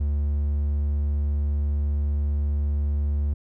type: tone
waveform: triangle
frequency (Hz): 72.6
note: D2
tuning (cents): -19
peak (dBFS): -19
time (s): 0-3.34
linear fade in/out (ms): 10
effects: none